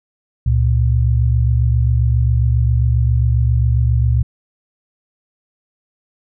sine tone pair together, 69.57 / 117 Hz, C#2 / A#2, +7 / +7 cents, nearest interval major sixth, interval 900 cents, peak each -14 dBFS, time 0.46-4.23 s, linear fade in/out 5 ms, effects none

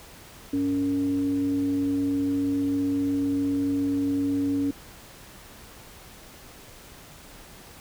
sine tone with frequency modulation, 280.8 Hz, C#4, 22 cents sharp, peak -22 dBFS, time 0.53-4.71 s, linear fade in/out 5 ms, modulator 179 Hz, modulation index 0.33, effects pink hiss -47 dBFS RMS until 7.8 s

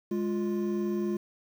triangle tone pair together, 206.8 / 350.6 Hz, G#3 / F4, -7 / +7 cents, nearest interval major sixth, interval 914 cents, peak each -28 / -28 dBFS, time 0.11-1.17 s, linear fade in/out 5 ms, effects 9-bit

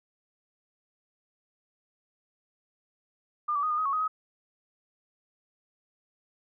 sine tone with pitch steps, 1205 / 1150 / 1245 / 1215 / 1261 / 1108 / 1255 / 1267 Hz, D6 / D6 / D#6 / D#6 / D#6 / C#6 / D#6 / D#6, +44 / -37 / +1 / -42 / +23 / -1 / +15 / +31 cents, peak -25 dBFS, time 3.48-4.08 s, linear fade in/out 10 ms, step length 75 ms, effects none

